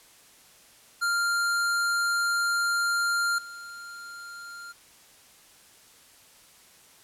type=tone with level steps; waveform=square; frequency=1395 Hz; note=F6; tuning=2 cents flat; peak=-24 / -40 dBFS; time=1.01-4.73 s; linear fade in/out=20 ms; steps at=3.38 s; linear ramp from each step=5 ms; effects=white hiss -55 dBFS RMS until 7.03 s + low-pass 12000 Hz 12 dB/octave